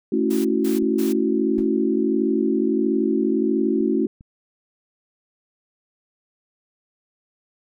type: chord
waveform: sine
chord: F# minor seventh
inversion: first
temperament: equal with one note detuned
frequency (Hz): 220 / 277.2 / 329.6 / 371.1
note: A3 / C#4 / E4 / F#4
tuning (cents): 0 / 0 / 0 / +5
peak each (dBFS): -23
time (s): 0.12-4.07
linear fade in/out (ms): 5
type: noise bursts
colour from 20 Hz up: white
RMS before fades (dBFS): -36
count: 3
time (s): 0.3-1.13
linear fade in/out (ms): 10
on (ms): 150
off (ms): 190
type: clicks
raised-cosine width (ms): 5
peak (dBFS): -33 / -38 / -32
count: 3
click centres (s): 0.825 / 3.807 / 4.209
type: noise with exponential decay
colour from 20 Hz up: brown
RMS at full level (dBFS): -32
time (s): 1.58-1.7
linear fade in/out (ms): 2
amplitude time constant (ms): 26
effects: none